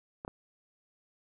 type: clicks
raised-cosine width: 1 ms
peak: -25 dBFS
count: 2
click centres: 0.249 / 0.279 s
effects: none